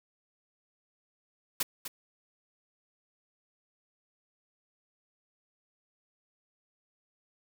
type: noise with echo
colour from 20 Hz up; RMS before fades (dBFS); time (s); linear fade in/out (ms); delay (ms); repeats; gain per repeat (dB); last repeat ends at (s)
white; -29; 1.6-1.63; 5; 250; 1; -10; 1.88
effects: none